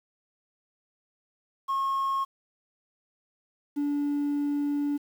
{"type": "tone pair in turn", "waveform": "triangle", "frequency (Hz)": [1085, 288.8], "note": ["C#6", "D4"], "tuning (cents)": [-37, -29], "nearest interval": "octave + major seventh", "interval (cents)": 2292, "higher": "first", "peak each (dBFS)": -22, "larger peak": "neither", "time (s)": [[1.68, 2.25], [3.76, 4.98]], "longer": "second", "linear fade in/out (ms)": 20, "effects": ["tanh soft clip ceiling -20 dBFS", "9-bit"]}